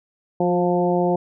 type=harmonic tone with a mistuned harmonic; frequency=176.5 Hz; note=F3; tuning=19 cents sharp; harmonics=1 / 2 / 3 / 4 / 5; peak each=-22 / -21 / -23 / -24 / -28 dBFS; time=0.4-1.16 s; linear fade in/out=5 ms; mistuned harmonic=2; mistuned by=+17 cents; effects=none